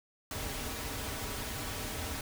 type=noise with comb filter; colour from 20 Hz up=pink; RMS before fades=-38 dBFS; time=0.31-2.21 s; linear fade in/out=2 ms; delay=5.7 ms; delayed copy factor=-0.6; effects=none